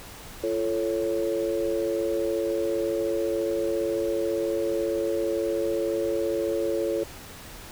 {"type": "chord", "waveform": "sine", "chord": "F augmented", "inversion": "none", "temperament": "equal with one note detuned", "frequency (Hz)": [342, 440, 554.4], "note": ["F4", "A4", "C#5"], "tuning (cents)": [-36, 0, 0], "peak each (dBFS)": -28, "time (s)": [0.43, 7.04], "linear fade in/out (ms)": 10, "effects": ["pink hiss -43 dBFS RMS until 7.71 s"]}